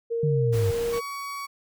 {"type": "tone with pitch glide", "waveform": "sine", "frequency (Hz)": [463.5, 469.2], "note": ["A#4", "A#4"], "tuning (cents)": [-10, 11], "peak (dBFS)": -24, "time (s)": [0.1, 1.01], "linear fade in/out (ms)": 20, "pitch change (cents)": 21, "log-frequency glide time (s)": [0.54, 0.87]}
{"type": "linear sweep", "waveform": "sine", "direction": "down", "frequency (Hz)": [152.7, 94.6], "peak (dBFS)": -21, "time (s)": [0.23, 0.71], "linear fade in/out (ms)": 5}
{"type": "noise", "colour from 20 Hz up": "pink", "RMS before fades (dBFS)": -37, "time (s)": [0.52, 1], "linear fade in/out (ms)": 20}
{"type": "tone", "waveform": "35% pulse", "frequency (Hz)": 1126, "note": "C#6", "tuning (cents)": 27, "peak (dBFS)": -30, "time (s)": [0.92, 1.47], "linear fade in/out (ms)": 20}
{"effects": []}